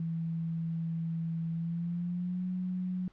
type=tone with pitch glide; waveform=sine; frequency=164.81 to 182.87 Hz; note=E3 to F#3; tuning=0 to -20 cents; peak=-31 dBFS; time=0-3.08 s; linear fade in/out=2 ms; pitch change=+180 cents; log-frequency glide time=1.52-2.46 s; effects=pink hiss -64 dBFS RMS until 3.12 s + low-pass 3000 Hz 12 dB/octave